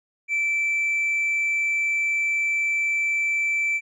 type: tone with tanh clipping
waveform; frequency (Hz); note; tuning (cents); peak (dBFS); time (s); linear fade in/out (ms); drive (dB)
sine; 2328; D7; -16; -21; 0.28-3.81; 50; 1
effects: none